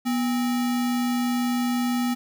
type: tone with sample-and-hold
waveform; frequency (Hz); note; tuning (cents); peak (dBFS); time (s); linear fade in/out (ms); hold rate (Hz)
sine; 244; B3; -21; -21; 0.05-2.15; 20; 1050
effects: none